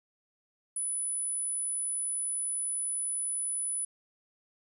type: tone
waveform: sine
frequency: 9970 Hz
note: D#9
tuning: 2 cents sharp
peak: -30 dBFS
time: 0.76-3.85 s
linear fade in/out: 5 ms
effects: none

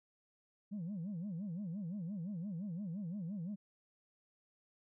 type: tone with vibrato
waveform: sine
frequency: 185 Hz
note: F#3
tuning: in tune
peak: -37 dBFS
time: 0.71-3.56 s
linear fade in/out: 20 ms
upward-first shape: sine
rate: 5.8 Hz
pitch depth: 240 cents each way
effects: tanh soft clip ceiling -37 dBFS

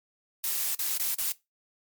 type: noise with dropouts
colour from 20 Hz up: blue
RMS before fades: -29 dBFS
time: 0.44-1.32 s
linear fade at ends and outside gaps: 0 ms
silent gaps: 0.748-0.792 / 0.976-0.998 / 1.145-1.185 s
effects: noise-tail reverb RT60 0.2 s tail -19 dB re dry + MP3 96 kbps

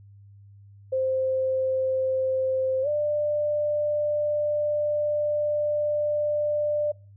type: tone with pitch glide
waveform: sine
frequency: 523.3 to 594.2 Hz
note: C5 to D5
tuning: 0 to +20 cents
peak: -22 dBFS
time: 0.92-6.92 s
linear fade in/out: 10 ms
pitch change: +220 cents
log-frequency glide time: 2.82-2.88 s
effects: noise-tail reverb RT60 0.4 s tail -23 dB re dry + added 100 Hz sine -47 dBFS peak until 7.16 s

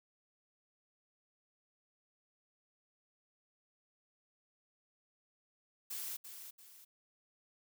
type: noise with echo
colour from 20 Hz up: blue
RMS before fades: -42 dBFS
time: 5.9-6.17 s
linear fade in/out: 10 ms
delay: 340 ms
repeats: 2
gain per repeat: -8 dB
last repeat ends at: 6.85 s
effects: none

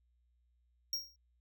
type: tone with exponential decay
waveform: square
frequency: 5588 Hz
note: F8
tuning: in tune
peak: -31 dBFS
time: 0.93-1.16 s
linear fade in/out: 2 ms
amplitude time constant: 50 ms
effects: added 60 Hz sine -70 dBFS peak until 1.4 s

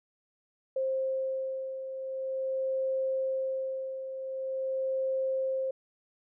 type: beating tone pair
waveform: sine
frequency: 528 / 528.45 Hz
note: C5 / C5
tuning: +16 / +17 cents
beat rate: 0.45 Hz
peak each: -37 / -30 dBFS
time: 0.76-5.71 s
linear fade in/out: 5 ms
effects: none

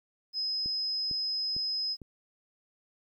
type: tone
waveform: sine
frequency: 5080 Hz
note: D#8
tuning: 35 cents sharp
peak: -29 dBFS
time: 0.33-1.97 s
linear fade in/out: 50 ms
type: click train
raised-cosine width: 3 ms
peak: -31 dBFS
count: 4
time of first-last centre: 0.66-2.017 s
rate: 2.21 Hz
effects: 11-bit

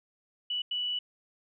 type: tone bursts at uneven times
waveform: sine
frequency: 2955 Hz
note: F#7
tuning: 3 cents flat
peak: -29 dBFS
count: 2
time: 0.5-0.62 / 0.71-0.99 s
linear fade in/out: 5 ms
effects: none

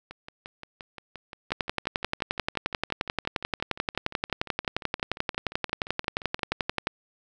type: two click trains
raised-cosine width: 0.3 ms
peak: -24 / -9 dBFS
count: 37 / 62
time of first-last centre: 0.11-6.393 / 1.52-6.871 s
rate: 5.73 / 11.4 Hz
effects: none

